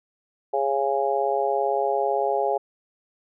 harmonic tone, 137.8 Hz, C#3, 10 cents flat, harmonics 3 / 4 / 5 / 6, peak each -26 / -26 / -26 / -26 dBFS, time 0.53-2.58 s, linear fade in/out 10 ms, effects none

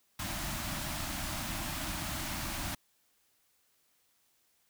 pink band-stop noise, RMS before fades -37 dBFS, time 0.19-2.75 s, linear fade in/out 5 ms, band 340 to 580 Hz, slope 96 dB/octave, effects white hiss -72 dBFS RMS until 4.69 s

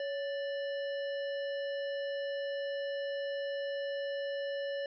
harmonic tone with a mistuned harmonic, 587.3 Hz, D5, in tune, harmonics 1 / 3 / 5 / 7 / 9, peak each -34 / -44 / -48 / -56 / -56 dBFS, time 0-4.86 s, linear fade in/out 2 ms, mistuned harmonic 1, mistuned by -80 cents, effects none

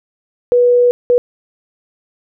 sine tone bursts at uneven times, 488 Hz, B4, 21 cents flat, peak -7 dBFS, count 2, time 0.52-0.91 / 1.1-1.18 s, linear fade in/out 0 ms, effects none

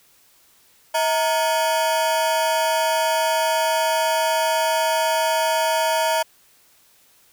40% pulse ring-modulated tone, 784 Hz, G5, in tune, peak -14 dBFS, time 0.94-6.23 s, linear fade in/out 10 ms, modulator 142 Hz, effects white hiss -56 dBFS RMS until 7.32 s

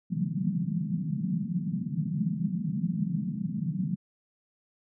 pink band-pass noise, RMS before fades -30 dBFS, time 0.1-3.96 s, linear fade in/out 20 ms, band 150 to 210 Hz, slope 48 dB/octave, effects none

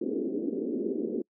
white band-pass noise, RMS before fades -31 dBFS, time 0.01-1.22 s, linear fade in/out 5 ms, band 220 to 430 Hz, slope 48 dB/octave, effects noise-tail reverb RT60 0.1 s tail -26 dB re dry

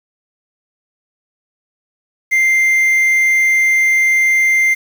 triangle tone with quantisation, 2093 Hz, C7, in tune, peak -8 dBFS, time 2.31-4.75 s, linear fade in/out 20 ms, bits 6, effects none

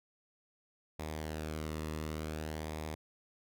sawtooth tone with flanger, 77.7 Hz, D#2, 2 cents flat, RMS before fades -40 dBFS, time 0.99-2.95 s, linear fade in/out 5 ms, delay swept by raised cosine 0.68 to 1.31 ms, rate 0.55 Hz, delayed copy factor -0.5, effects none

